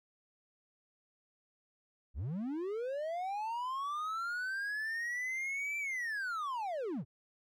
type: linear two-way sweep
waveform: triangle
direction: up then down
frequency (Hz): 49 to 2349 to 97.2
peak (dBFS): -33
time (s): 2.14-7.05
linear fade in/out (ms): 50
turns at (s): 5.78
effects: none